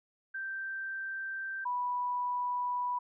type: tone pair in turn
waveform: sine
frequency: 1566 / 983.9 Hz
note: G6 / B5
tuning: -2 / -7 cents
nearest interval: minor sixth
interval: 805 cents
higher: first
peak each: -35 / -30 dBFS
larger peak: second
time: 0.34-1.65 / 1.65-2.99 s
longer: second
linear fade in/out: 10 ms
effects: none